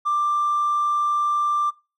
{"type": "tone with hard clipping", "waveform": "sine", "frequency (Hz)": 1182, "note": "D6", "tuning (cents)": 11, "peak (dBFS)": -19, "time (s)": [0.05, 1.71], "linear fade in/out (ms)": 20, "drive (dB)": 1, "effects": ["noise-tail reverb RT60 0.3 s tail -21 dB re dry"]}